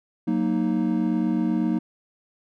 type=chord; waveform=triangle; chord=D# minor; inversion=first; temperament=equal; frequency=185 / 233.1 / 311.1 Hz; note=F#3 / A#3 / D#4; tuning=0 / 0 / 0 cents; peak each=-24 / -22 / -23 dBFS; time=0.27-1.79 s; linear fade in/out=10 ms; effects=none